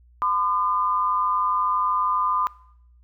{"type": "tone pair together", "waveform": "sine", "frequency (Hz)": [1017, 1209.4], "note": ["C6", "D#6"], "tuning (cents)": [-50, -50], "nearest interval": "minor third", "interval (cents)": 300, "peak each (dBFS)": -22, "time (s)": [0.22, 2.47], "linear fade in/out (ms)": 0, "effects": ["noise-tail reverb RT60 0.7 s tail -21 dB re dry", "added 60 Hz sine -51 dBFS peak until 3.03 s"]}